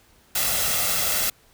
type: noise with comb filter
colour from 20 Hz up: white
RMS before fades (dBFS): -23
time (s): 0.35-1.3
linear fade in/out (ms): 5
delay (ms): 1.5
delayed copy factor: +0.55
effects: pink hiss -57 dBFS RMS until 1.53 s